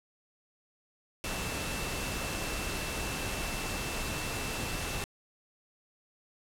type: tone in noise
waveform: sine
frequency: 2667 Hz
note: E7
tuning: 20 cents sharp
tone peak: -42 dBFS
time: 1.24-5.04 s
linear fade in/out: 0 ms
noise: pink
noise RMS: -35 dBFS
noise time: 1.24-5.04 s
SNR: -10 dB
effects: low-pass 12000 Hz 12 dB/octave